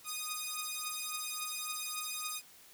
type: beating tone pair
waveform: 5% pulse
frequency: 1237 / 1240.6 Hz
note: D#6 / D#6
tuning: -10 / -5 cents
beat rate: 3.6 Hz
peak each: -28 dBFS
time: 0.04-2.42 s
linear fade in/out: 50 ms
effects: white hiss -58 dBFS RMS until 2.73 s